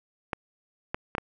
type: clicks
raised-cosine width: 0.5 ms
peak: -13 dBFS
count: 4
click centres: 0.332 / 0.945 / 1.151 / 1.182 s
effects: none